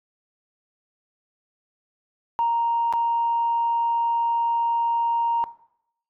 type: tone with dropouts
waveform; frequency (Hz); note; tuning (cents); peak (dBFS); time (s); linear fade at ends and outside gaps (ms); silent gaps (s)
sine; 932.3; A#5; 0; -18; 2.39-5.44; 0; 2.926-2.936
effects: noise-tail reverb RT60 0.7 s tail -17 dB re dry + tanh soft clip ceiling -14 dBFS